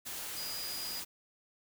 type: tone in noise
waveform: sine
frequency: 4905 Hz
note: D#8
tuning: 26 cents flat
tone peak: -40 dBFS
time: 0.36-1.01 s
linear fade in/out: 20 ms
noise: white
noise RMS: -41 dBFS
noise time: 0.05-1.05 s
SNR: -2 dB
effects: none